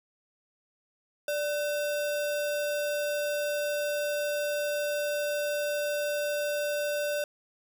sine tone with sample-and-hold, 587.3 Hz, D5, in tune, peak -27 dBFS, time 1.28-7.24 s, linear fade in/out 2 ms, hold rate 2100 Hz, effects none

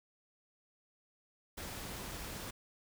pink noise, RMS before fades -44 dBFS, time 1.57-2.51 s, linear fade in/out 10 ms, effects none

